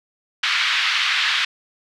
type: band-pass noise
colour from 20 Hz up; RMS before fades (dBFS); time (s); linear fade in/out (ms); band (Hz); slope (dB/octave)
white; -20; 0.43-1.45; 5; 1300 to 3700; 24
effects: none